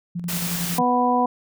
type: tone with tremolo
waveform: sine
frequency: 173.8 Hz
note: F3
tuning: 8 cents flat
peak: -24 dBFS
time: 0.15-0.82 s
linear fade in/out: 10 ms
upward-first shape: square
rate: 11 Hz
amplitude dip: 50%
type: noise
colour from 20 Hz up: white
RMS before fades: -28 dBFS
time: 0.28-0.79 s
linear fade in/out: 10 ms
type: harmonic tone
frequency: 246.9 Hz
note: B3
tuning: in tune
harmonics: 1 / 2 / 3 / 4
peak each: -22 / -25 / -21 / -21 dBFS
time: 0.78-1.26 s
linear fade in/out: 5 ms
effects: none